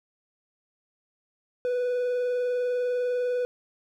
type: tone with vibrato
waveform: triangle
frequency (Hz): 493.9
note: B4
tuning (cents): 0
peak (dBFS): -22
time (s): 1.65-3.45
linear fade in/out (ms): 0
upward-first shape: sine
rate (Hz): 20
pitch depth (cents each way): 23
effects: none